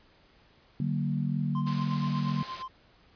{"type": "chord", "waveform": "sine", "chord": "D augmented", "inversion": "none", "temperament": "equal with one note detuned", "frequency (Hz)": [146.83, 188.99, 233.1], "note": ["D3", "F#3", "A#3"], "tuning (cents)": [0, 37, 0], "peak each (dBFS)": [-29, -32, -33], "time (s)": [0.8, 2.43], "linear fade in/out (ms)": 2}
{"type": "tone with tremolo", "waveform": "triangle", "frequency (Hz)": 1043, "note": "C6", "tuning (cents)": -6, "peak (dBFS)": -32, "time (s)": [1.55, 2.68], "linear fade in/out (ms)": 2, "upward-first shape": "sine", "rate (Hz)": 8.5, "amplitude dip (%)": 80}
{"type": "noise", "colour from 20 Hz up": "white", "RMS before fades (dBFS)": -40, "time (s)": [1.66, 2.63], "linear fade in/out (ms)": 10}
{"effects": ["pink hiss -61 dBFS RMS until 3.15 s", "resampled to 11025 Hz"]}